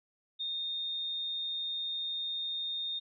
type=tone; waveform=sine; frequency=3666 Hz; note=A#7; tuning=30 cents flat; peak=-33 dBFS; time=0.39-3 s; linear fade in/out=20 ms; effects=none